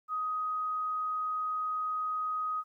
sine tone, 1254 Hz, D#6, 13 cents sharp, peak -30 dBFS, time 0.08-2.64 s, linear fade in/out 50 ms, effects 12-bit

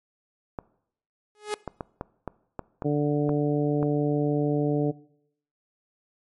clicks, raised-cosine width 1 ms, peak -17 dBFS, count 9, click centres 0.588 / 1.677 / 1.808 / 2.011 / 2.277 / 2.593 / 2.822 / 3.293 / 3.829 s
sawtooth tone with exponential growth, 419.8 Hz, G#4, 19 cents sharp, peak -20 dBFS, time 1.35-1.54 s, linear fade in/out 0 ms, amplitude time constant 40 ms
harmonic tone, 146.83 Hz, D3, in tune, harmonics 1 / 2 / 3 / 4 / 5, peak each -26 / -25 / -27 / -32 / -36 dBFS, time 2.84-4.92 s, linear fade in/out 20 ms
effects noise-tail reverb RT60 0.7 s tail -21 dB re dry + MP3 48 kbps

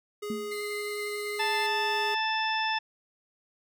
square tone, 415.3 Hz, G#4, in tune, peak -34 dBFS, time 0.22-2.15 s, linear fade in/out 10 ms
sine tone with exponential decay, 221.3 Hz, A3, 10 cents sharp, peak -28 dBFS, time 0.3-0.63 s, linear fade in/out 2 ms, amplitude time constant 71 ms
35% pulse tone with vibrato, 2080 Hz, C7, 11 cents flat, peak -34 dBFS, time 0.51-1.67 s, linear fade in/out 10 ms, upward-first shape sine, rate 11 Hz, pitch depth 13 cents each way
harmonic tone, 880 Hz, A5, in tune, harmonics 1 / 2 / 3 / 4 / 6, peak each -29 / -32 / -34 / -35 / -37 dBFS, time 1.39-2.79 s, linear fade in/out 10 ms
effects none

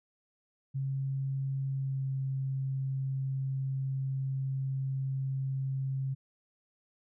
sine tone with pitch glide, 135.5 to 134.18 Hz, C#3 to C3, -39 to +44 cents, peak -30 dBFS, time 0.74-6.15 s, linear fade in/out 20 ms, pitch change -17 cents, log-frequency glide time 1.69-2.09 s, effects none

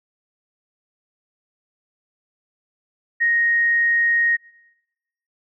sine tone, 1869 Hz, A#6, 4 cents sharp, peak -15 dBFS, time 3.2-4.37 s, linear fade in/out 20 ms, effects noise-tail reverb RT60 1.0 s tail -24 dB re dry

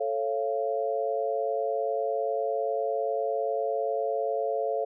sine chord, A augmented, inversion none, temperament just, 440 / 550 / 687.5 Hz, A4 / C#5 / E#5, 0 / -14 / -27 cents, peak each -30 dBFS, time 0-4.85 s, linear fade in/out 10 ms, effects none

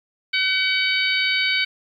harmonic tone, 757 Hz, F#5, 39 cents sharp, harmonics 2 / 3 / 4 / 5 / 6, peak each -26 / -21 / -25 / -27 / -27 dBFS, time 0.33-1.65 s, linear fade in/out 10 ms, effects 9-bit

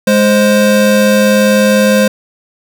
square tone pair together, 207.7 / 523.7 Hz, G#3 / C5, 0 / +1 cents, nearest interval octave + major third, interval 1601 cents, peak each -10 dBFS, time 0.07-2.08 s, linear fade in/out 5 ms, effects none

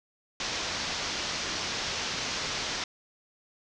white low-pass noise, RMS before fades -33 dBFS, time 0.4-2.84 s, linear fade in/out 2 ms, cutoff 6200 Hz, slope 48 dB/octave, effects none

